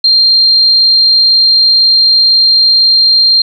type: tone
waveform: sine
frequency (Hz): 4186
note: C8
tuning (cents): 0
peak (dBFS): -4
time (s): 0.04-3.42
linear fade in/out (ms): 5
effects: none